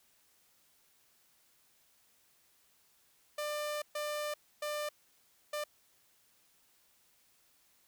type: tone bursts at uneven times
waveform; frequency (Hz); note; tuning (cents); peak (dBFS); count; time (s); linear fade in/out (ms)
sawtooth; 596; D5; +25; -31; 4; 3.38-3.82 / 3.95-4.34 / 4.62-4.89 / 5.53-5.64; 5
effects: white hiss -69 dBFS RMS until 7.87 s